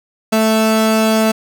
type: tone pair together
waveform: 35% pulse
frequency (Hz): 220 / 659.3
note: A3 / E5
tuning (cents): 0 / 0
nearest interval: octave + perfect fifth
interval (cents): 1900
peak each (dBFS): -11 / -14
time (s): 0.32-1.32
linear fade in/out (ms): 10
effects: none